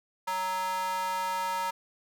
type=tone with high-pass filter; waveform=square; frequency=186 Hz; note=F#3; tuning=9 cents sharp; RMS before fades=-31 dBFS; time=0.27-1.71 s; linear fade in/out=10 ms; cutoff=960 Hz; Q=3.8; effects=none